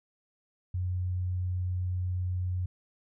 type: tone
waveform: sine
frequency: 90.8 Hz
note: F#2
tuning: 32 cents flat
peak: -28 dBFS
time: 0.74-2.66 s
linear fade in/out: 5 ms
effects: none